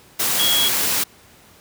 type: tone in noise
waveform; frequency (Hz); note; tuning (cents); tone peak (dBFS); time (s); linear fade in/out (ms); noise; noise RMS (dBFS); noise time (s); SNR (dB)
sine; 3322; G#7; 0; -17; 0.39-0.69; 10; white; -20; 0.19-1.04; 0
effects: pink hiss -49 dBFS RMS until 1.6 s + high-pass 80 Hz 12 dB/octave